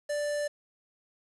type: tone with notch filter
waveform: square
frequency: 587.3 Hz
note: D5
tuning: in tune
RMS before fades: -31 dBFS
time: 0.09-0.48 s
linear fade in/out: 10 ms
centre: 3200 Hz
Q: 1.8
effects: resampled to 24000 Hz + 9-bit